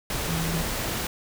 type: tone in noise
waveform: sine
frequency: 164.81 Hz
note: E3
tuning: in tune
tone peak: -27 dBFS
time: 0.28-0.62 s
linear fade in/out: 2 ms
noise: pink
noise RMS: -29 dBFS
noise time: 0.1-1.07 s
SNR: -1 dB
effects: none